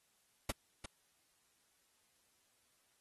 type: noise with echo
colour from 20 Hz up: pink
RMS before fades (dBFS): -36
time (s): 0.49-0.51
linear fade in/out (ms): 5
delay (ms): 350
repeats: 1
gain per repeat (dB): -9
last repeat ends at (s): 0.86
effects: white hiss -75 dBFS RMS until 3 s + AAC 32 kbps